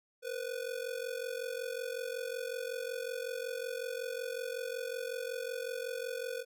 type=ring-modulated tone; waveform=square; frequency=493.9 Hz; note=B4; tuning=in tune; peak=-34 dBFS; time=0.22-6.45 s; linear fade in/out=50 ms; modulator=22.7 Hz; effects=none